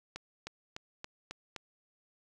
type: accelerating click train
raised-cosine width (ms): 0.2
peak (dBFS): -23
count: 6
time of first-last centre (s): 0.16-1.563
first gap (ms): 310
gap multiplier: 0.95
effects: none